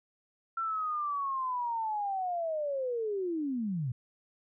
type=linear sweep; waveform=sine; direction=down; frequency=1358 to 114.8 Hz; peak=-30 dBFS; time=0.57-3.92 s; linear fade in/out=5 ms; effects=none

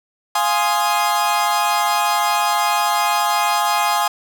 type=chord; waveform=40% pulse; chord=F minor seventh; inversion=none; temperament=equal; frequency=698.5 / 830.6 / 1046.5 / 1244.5 Hz; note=F5 / Ab5 / C6 / Eb6; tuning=0 / 0 / 0 / 0 cents; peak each=-23 / -18 / -21 / -22 dBFS; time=0.35-4.08 s; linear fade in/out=5 ms; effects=none

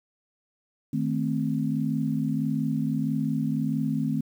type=chord; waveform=sine; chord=A diminished; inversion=second; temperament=equal; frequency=155.56 / 220 / 261.6 Hz; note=Eb3 / A3 / C4; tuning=0 / 0 / 0 cents; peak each=-28 dBFS; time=0.93-4.21 s; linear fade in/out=5 ms; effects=9-bit

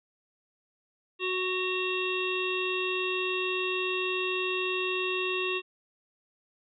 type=harmonic tone with a mistuned harmonic; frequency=370 Hz; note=F#4; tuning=in tune; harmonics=1 / 3 / 5 / 7 / 9 / 10; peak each=-31 / -37 / -41 / -31 / -41 / -39 dBFS; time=1.19-5.62 s; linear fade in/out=50 ms; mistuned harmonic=7; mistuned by=+87 cents; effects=none

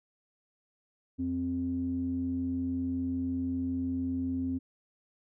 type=tone with low-pass filter; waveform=square; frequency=87.31 Hz; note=F2; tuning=in tune; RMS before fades=-32 dBFS; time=1.18-4.59 s; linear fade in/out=20 ms; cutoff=270 Hz; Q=9.7; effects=none

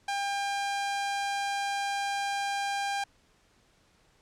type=tone; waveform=sawtooth; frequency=800 Hz; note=G5; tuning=35 cents sharp; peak=-25 dBFS; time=0.08-3.04 s; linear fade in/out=5 ms; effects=pink hiss -65 dBFS RMS until 4.21 s + low-pass 8000 Hz 12 dB/octave

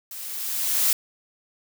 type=noise with level ramp; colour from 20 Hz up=blue; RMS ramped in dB=-37 to -19 dBFS; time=0.11-0.93 s; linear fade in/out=2 ms; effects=none

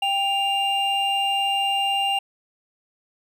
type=tone pair together; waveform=triangle; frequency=789 / 2798 Hz; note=G5 / F7; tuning=+11 / +3 cents; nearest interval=octave + minor seventh; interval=2192 cents; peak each=-21 / -21 dBFS; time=0.02-2.19 s; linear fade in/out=5 ms; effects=none

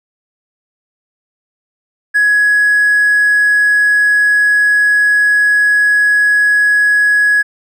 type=tone with hard clipping; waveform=triangle; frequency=1675 Hz; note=G#6; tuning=14 cents sharp; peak=-8 dBFS; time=2.14-7.43 s; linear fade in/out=20 ms; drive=4 dB; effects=none

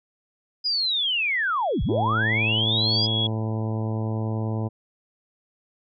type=linear two-way sweep; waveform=sine; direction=down then up; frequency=5000 to 30.87 to 5000 Hz; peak=-21 dBFS; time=0.64-3.07 s; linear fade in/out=20 ms; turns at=1.83 s
type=tone with exponential growth; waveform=sine; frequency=3340 Hz; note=G#7; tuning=9 cents sharp; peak=-21 dBFS; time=1.01-3.27 s; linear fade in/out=5 ms; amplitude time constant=490 ms
type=harmonic tone; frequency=110.1 Hz; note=A2; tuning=2 cents sharp; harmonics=1 / 2 / 3 / 4 / 5 / 6 / 7 / 8 / 9; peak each=-25 / -31 / -35 / -37 / -39 / -41 / -42 / -43 / -44 dBFS; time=1.88-4.69 s; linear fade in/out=20 ms
effects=none

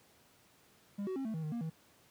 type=tone with pitch steps; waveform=triangle; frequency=201.5 / 375.5 / 269.4 / 220.7 / 159.8 / 153.5 / 235.4 / 160.6 Hz; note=G3 / F#4 / C#4 / A3 / D#3 / D#3 / A#3 / E3; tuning=+48 / +26 / -49 / +5 / +47 / -23 / +17 / -45 cents; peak=-33 dBFS; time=0.98-1.7 s; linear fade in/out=10 ms; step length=90 ms; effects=pink hiss -65 dBFS RMS until 2.1 s + high-pass 100 Hz 12 dB/octave

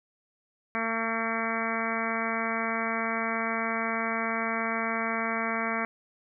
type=harmonic tone; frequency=226.4 Hz; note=A3; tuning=50 cents sharp; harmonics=1 / 2 / 3 / 4 / 5 / 6 / 7 / 8 / 9 / 10; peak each=-34 / -38 / -35 / -39 / -35 / -36 / -37 / -38 / -36 / -36 dBFS; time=0.75-5.85 s; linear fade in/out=0 ms; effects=none

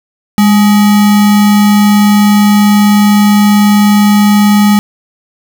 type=tone with sample-and-hold; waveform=sine; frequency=205.6 Hz; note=G#3; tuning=17 cents flat; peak=-3 dBFS; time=0.38-4.79 s; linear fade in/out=0 ms; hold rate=1050 Hz; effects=none

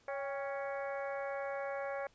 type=harmonic tone with a mistuned harmonic; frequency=278 Hz; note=C#4; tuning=5 cents sharp; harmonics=2 / 3 / 4 / 5 / 6 / 7 / 8; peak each=-38 / -44 / -48 / -49 / -48 / -53 / -51 dBFS; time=0.08-2.07 s; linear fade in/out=2 ms; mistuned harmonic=3; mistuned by=-64 cents; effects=pink hiss -68 dBFS RMS until 2.14 s + resampled to 16000 Hz

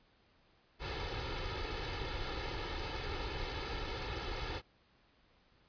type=noise with comb filter; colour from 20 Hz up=pink; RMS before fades=-39 dBFS; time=0.79-4.62 s; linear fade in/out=50 ms; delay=2.3 ms; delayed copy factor=+0.7; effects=pink hiss -69 dBFS RMS until 5.68 s + resampled to 11025 Hz

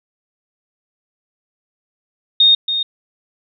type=tone with echo; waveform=sine; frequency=3695 Hz; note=A#7; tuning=16 cents flat; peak=-7 dBFS; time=2.4-2.55 s; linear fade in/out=5 ms; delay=280 ms; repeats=1; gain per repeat=-9 dB; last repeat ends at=2.83 s; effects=none

